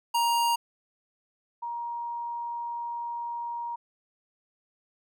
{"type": "tone pair in turn", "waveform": ["square", "sine"], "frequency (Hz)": [939, 943.9], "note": ["A#5", "A#5"], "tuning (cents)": [12, 21], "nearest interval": "unison", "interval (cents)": 9, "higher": "second", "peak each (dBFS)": [-23, -31], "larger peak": "first", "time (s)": [[0.14, 0.56], [1.62, 3.76]], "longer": "second", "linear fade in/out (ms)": 10, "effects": []}